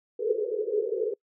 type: band-pass noise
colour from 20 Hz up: pink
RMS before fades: -28 dBFS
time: 0.19-1.14 s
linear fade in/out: 5 ms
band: 400 to 480 Hz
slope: 96 dB/octave
effects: noise-tail reverb RT60 0.1 s tail -26 dB re dry